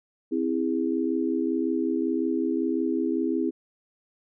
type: chord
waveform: sine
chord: C augmented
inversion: none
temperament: just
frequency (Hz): 261.6 / 327 / 408.8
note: C4 / E4 / G#4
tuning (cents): 0 / -14 / -27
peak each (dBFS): -27 / -26 / -30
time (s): 0.31-3.51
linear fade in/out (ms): 20
effects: none